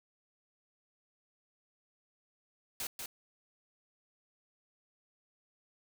white noise with echo, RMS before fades -38 dBFS, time 2.8-2.87 s, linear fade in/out 2 ms, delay 190 ms, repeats 1, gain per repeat -4 dB, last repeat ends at 3.06 s, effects none

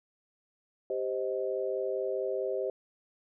sine chord, C minor, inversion second, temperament just, 392.4 / 523.3 / 627.9 Hz, G4 / C5 / Eb5, +2 / 0 / +16 cents, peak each -33 / -33 / -36 dBFS, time 0.9-2.7 s, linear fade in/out 2 ms, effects none

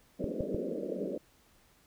white band-pass noise, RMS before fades -36 dBFS, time 0.19-1.18 s, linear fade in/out 5 ms, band 170 to 590 Hz, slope 96 dB/octave
clicks, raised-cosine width 3 ms, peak -20 dBFS, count 3, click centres 0.242 / 0.407 / 0.546 s
effects pink hiss -65 dBFS RMS until 1.86 s

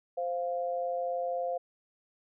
sine tone pair together, 521.8 / 698 Hz, C5 / F5, -5 / -1 cents, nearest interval perfect fourth, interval 504 cents, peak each -32 / -33 dBFS, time 0.17-1.58 s, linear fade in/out 10 ms, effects none

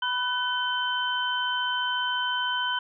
sine tone cluster, 989 / 1504 / 3073 Hz, B5 / F#6 / G7, +2 / +28 / -35 cents, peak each -29 dBFS, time 0.02-2.79 s, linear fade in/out 5 ms, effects none

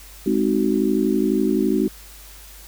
sine chord, Ab dominant seventh, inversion none, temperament just, 207.7 / 259.6 / 311.5 / 373.8 Hz, Ab3 / C4 / Eb4 / Gb4, 0 / -13 / +2 / +18 cents, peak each -22 dBFS, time 0.26-1.88 s, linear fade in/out 5 ms, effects added 50 Hz sine -43 dBFS peak until 2.67 s + white hiss -44 dBFS RMS until 2.67 s

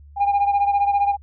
sine beating tone pair, 805 / 820 Hz, G5 / G#5, +46 / -22 cents, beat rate 15 Hz, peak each -15 / -20 dBFS, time 0.16-1.17 s, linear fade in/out 50 ms, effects tanh soft clip ceiling -13 dBFS + added 72 Hz sine -42 dBFS peak until 1.22 s

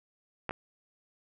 clicks, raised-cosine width 0.5 ms, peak -18 / -20 dBFS, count 2, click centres 0.493 / 0.509 s, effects none

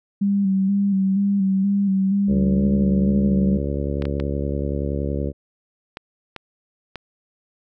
sine tone with vibrato, 196 Hz, G3, in tune, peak -16 dBFS, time 0.21-3.58 s, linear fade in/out 10 ms, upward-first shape square, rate 2.1 Hz, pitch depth 34 cents each way
harmonic tone, 70.6 Hz, C#2, 32 cents sharp, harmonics 1 / 2 / 3 / 4 / 5 / 6 / 7 / 8, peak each -25 / -28 / -30 / -31 / -32 / -33 / -33 / -34 dBFS, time 2.27-5.33 s, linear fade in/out 50 ms
clicks, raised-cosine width 0.3 ms, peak -16 dBFS, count 6, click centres 4.022 / 4.054 / 4.2 / 5.971 / 6.363 / 6.957 s
effects none

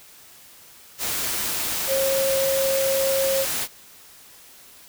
sine tone in noise, 540 Hz, C#5, 45 cents flat, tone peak -20 dBFS, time 1.87-3.46 s, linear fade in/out 50 ms, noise white, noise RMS -26 dBFS, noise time 0.98-3.68 s, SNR +3 dB, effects white hiss -48 dBFS RMS until 4.88 s

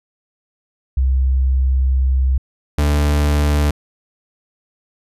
sine / 40% pulse tone pair in turn, 65.41 / 73.42 Hz, C2 / D2, 0 / 0 cents, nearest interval major second, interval 200 cents, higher second, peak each -12 dBFS, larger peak neither, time 0.97-2.38 / 2.78-3.71 s, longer first, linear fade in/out 5 ms, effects resampled to 32000 Hz

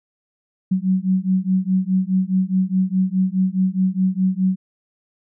sine beating tone pair, 185 / 189.8 Hz, F#3 / F#3, 0 / +44 cents, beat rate 4.8 Hz, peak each -19 dBFS, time 0.71-4.56 s, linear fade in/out 10 ms, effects none

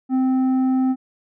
sine tone with tanh clipping, 260 Hz, C4, 11 cents flat, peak -17 dBFS, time 0.09-0.96 s, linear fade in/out 50 ms, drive 7 dB, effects none

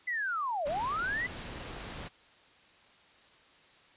sine linear two-way sweep, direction down then up, 2034 to 549 to 2034 Hz, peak -30 dBFS, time 0.07-1.27 s, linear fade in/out 10 ms, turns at 0.67 s
pink noise, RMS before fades -42 dBFS, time 0.65-2.09 s, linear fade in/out 20 ms
effects white hiss -60 dBFS RMS until 3.96 s + resampled to 8000 Hz

